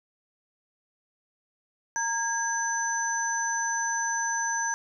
sine tone cluster, 925 / 1627 / 6060 Hz, A#5 / G#6 / F#8, -14 / -36 / +40 cents, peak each -30 dBFS, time 1.96-4.74 s, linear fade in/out 0 ms, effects none

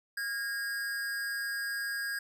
square tone with amplitude modulation, 1633 Hz, G#6, 30 cents flat, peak -31 dBFS, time 0.17-2.19 s, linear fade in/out 5 ms, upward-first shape sine, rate 222 Hz, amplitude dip 50%, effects none

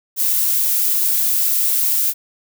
violet noise, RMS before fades -17 dBFS, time 0.16-2.14 s, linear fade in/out 50 ms, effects none

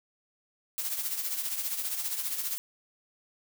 blue noise with tremolo, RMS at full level -30 dBFS, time 0.78-2.58 s, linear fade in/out 0 ms, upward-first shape triangle, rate 15 Hz, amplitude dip 65%, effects none

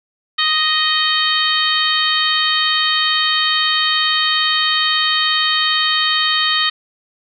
harmonic tone, 622.3 Hz, D#5, in tune, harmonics 2 / 3 / 4 / 5 / 6 / 7, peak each -21 / -20 / -27 / -19 / -20 / -22 dBFS, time 0.38-6.7 s, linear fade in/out 10 ms, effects none

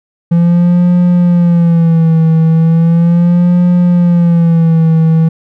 triangle tone with vibrato, 169.1 Hz, E3, 44 cents sharp, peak -3 dBFS, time 0.31-5.29 s, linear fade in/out 10 ms, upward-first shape sine, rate 0.37 Hz, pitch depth 80 cents each way, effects none

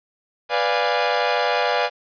sawtooth chord, B diminished seventh, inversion none, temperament equal with one note detuned, 493.9 / 587.3 / 698.5 / 824.4 Hz, B4 / D5 / F5 / Ab5, 0 / 0 / 0 / -13 cents, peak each -20 dBFS, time 0.49-1.9 s, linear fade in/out 50 ms, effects resampled to 11025 Hz + 8-bit

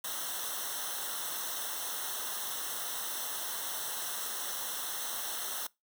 white noise with comb filter, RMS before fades -37 dBFS, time 0.04-5.67 s, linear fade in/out 5 ms, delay 0.42 ms, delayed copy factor -0.95, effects noise-tail reverb RT60 0.2 s tail -22 dB re dry

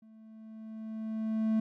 triangle tone with level ramp, 220 Hz, A3, in tune, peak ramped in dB -52 to -22 dBFS, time 0.02-1.6 s, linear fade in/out 5 ms, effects none

